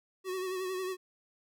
square tone with vibrato, 372.6 Hz, F#4, 12 cents sharp, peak -34 dBFS, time 0.24-0.97 s, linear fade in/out 50 ms, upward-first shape sine, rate 11 Hz, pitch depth 40 cents each way, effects none

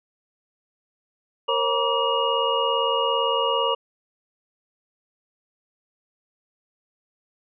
sine tone cluster, 464.3 / 542 / 953 / 1155 / 2864 Hz, A#4 / C#5 / A#5 / D6 / F7, -7 / -39 / +38 / -29 / +43 cents, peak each -26 dBFS, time 1.48-3.75 s, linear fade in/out 10 ms, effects none

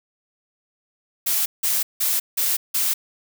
blue noise bursts, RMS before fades -21 dBFS, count 5, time 1.26-2.94 s, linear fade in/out 10 ms, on 200 ms, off 170 ms, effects none

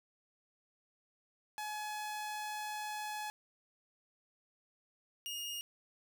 sawtooth tone pair in turn, 847 / 2849 Hz, G#5 / F7, +34 / +34 cents, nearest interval octave + major sixth, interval 2100 cents, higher second, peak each -35 / -36 dBFS, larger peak first, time 1.58-3.3 / 5.26-5.61 s, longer first, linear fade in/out 0 ms, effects none

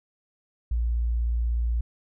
sine tone, 58.27 Hz, A#1, in tune, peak -22 dBFS, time 0.71-1.81 s, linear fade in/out 5 ms, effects none

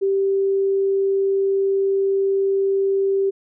sine tone, 390.9 Hz, G4, 5 cents flat, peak -16 dBFS, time 0.01-3.31 s, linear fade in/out 20 ms, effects none

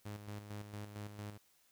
sawtooth tone with tremolo, 103.83 Hz, G#2, in tune, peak -39 dBFS, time 0.05-1.38 s, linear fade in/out 10 ms, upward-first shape square, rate 4.4 Hz, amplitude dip 55%, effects white hiss -71 dBFS RMS until 1.71 s

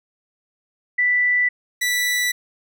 sine / sawtooth tone pair in turn, 1976 / 1968.6 Hz, B6 / B6, 0 / -6 cents, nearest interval unison, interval 6 cents, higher first, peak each -15 dBFS, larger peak neither, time 0.98-1.49 / 1.81-2.32 s, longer neither, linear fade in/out 10 ms, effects none

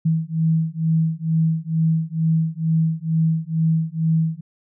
sine beating tone pair, 160.3 / 162.5 Hz, E3 / E3, -48 / -24 cents, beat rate 2.2 Hz, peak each -20 dBFS, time 0.05-4.41 s, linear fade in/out 10 ms, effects none

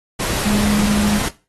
sine tone in noise, 207.7 Hz, G#3, in tune, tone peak -15 dBFS, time 0.45-1.19 s, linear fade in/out 10 ms, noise pink, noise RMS -22 dBFS, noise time 0.19-1.29 s, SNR +4 dB, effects noise-tail reverb RT60 0.3 s tail -17 dB re dry + AAC 32 kbps

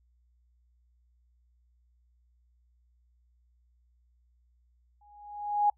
sine tone with exponential growth, 827 Hz, G#5, 8 cents flat, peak -19 dBFS, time 5.01-5.7 s, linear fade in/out 5 ms, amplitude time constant 150 ms, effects noise-tail reverb RT60 0.1 s tail -26 dB re dry + added 60 Hz sine -64 dBFS peak until 5.77 s

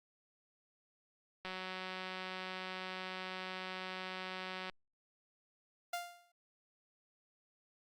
click train, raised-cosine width 0.3 ms, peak -27 dBFS, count 605, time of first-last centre 1.45-4.697 s, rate 186 Hz
sawtooth tone with exponential decay, 698.5 Hz, F5, in tune, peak -31 dBFS, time 5.93-6.32 s, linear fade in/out 5 ms, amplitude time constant 84 ms
effects Opus 48 kbps

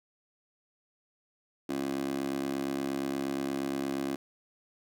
15% pulse tone with high-pass filter, 68.5 Hz, C#2, 20 cents flat, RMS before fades -33 dBFS, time 1.69-4.16 s, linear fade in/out 5 ms, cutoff 310 Hz, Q 3.5, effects none

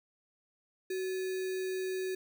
sine tone with sample-and-hold, 373.8 Hz, F#4, 18 cents sharp, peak -32 dBFS, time 0.9-2.15 s, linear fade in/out 5 ms, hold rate 2100 Hz, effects none

